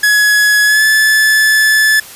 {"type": "tone with pitch glide", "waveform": "45% pulse", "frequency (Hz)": [1687, 1735.4], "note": ["G#6", "A6"], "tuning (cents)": [27, -24], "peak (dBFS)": -7, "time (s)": [0.03, 2], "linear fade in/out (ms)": 5, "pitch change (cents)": 49, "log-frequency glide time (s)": [0.65, 0.84], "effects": ["white hiss -33 dBFS RMS until 2.15 s", "resampled to 32000 Hz"]}